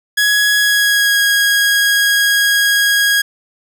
sawtooth tone with pitch glide, 1673 to 1645.2 Hz, G#6 to G#6, +12 to -17 cents, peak -7 dBFS, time 0.17-3.22 s, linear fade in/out 10 ms, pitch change -29 cents, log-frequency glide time 0.55-1.21 s, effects none

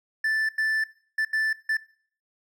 triangle tone bursts at uneven times, 1760 Hz, A6, in tune, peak -20 dBFS, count 5, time 0.24-0.49 / 0.58-0.84 / 1.18-1.25 / 1.33-1.53 / 1.69-1.77 s, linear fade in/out 5 ms, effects noise-tail reverb RT60 0.5 s tail -19 dB re dry

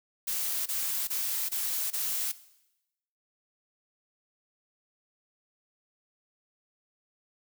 blue noise bursts, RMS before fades -31 dBFS, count 5, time 0.27-2.32 s, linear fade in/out 10 ms, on 390 ms, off 25 ms, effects noise-tail reverb RT60 0.9 s tail -17 dB re dry

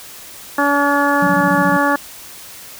harmonic tone, 285.1 Hz, C#4, 49 cents sharp, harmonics 1 / 2 / 3 / 4 / 5 / 6, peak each -18 / -20 / -19 / -19 / -21 / -20 dBFS, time 0.58-1.96 s, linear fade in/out 5 ms
sine tone bursts, 182.4 Hz, F#3, 24 cents flat, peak -16 dBFS, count 8, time 1.22-1.768 s, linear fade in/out 5 ms, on 51 ms, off 20 ms
effects white hiss -36 dBFS RMS until 2.79 s

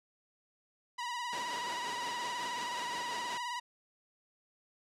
sawtooth tone with vibrato, 968 Hz, B5, 35 cents flat, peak -32 dBFS, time 0.98-3.6 s, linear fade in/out 10 ms, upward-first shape sine, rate 19 Hz, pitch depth 52 cents each way
pink noise with tremolo, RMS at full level -40 dBFS, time 1.32-3.38 s, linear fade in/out 10 ms, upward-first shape triangle, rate 5.6 Hz, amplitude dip 45%
effects high-pass 300 Hz 12 dB/octave + low-pass 7000 Hz 12 dB/octave

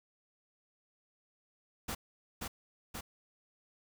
pink noise with echo, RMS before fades -38 dBFS, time 1.88-1.95 s, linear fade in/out 10 ms, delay 530 ms, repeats 2, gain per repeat -2 dB, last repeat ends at 3.01 s, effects none

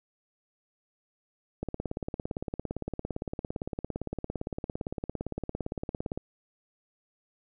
click train, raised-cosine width 2 ms, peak -19 dBFS, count 81, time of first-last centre 1.63-6.175 s, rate 17.6 Hz, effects none

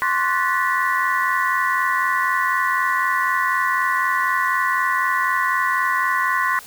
sine tone cluster, 1049 / 1133 / 1483 / 1759 / 1948 Hz, C6 / C#6 / F#6 / A6 / B6, +4 / +37 / +4 / -1 / -24 cents, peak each -21 / -26 / -24 / -25 / -24 dBFS, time 0.02-6.59 s, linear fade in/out 0 ms, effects white hiss -41 dBFS RMS until 6.66 s

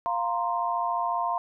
sine chord, F suspended fourth, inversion none, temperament equal, 698.5 / 932.3 / 1046.5 Hz, F5 / Bb5 / C6, 0 / 0 / 0 cents, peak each -29 dBFS, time 0.06-1.38 s, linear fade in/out 0 ms, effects none

